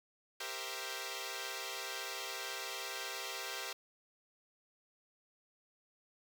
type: chord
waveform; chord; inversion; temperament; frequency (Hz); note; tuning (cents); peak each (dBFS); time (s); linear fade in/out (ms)
5% pulse; C dominant seventh; second; equal; 392 / 466.2 / 523.3 / 659.3; G4 / Bb4 / C5 / E5; 0 / 0 / 0 / 0; -34 / -34 / -34 / -35; 0.4-3.73; 5
effects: none